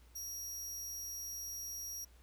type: tone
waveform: sawtooth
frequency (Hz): 5680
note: F8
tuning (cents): +28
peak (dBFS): -39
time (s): 0.15-2.05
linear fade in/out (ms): 10
effects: added 60 Hz sine -59 dBFS peak until 2.22 s + pink hiss -68 dBFS RMS until 2.22 s